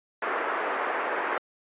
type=band-pass noise; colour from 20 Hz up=white; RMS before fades=-29 dBFS; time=0.22-1.38 s; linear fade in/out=2 ms; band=350 to 1700 Hz; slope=24 dB/octave; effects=resampled to 8000 Hz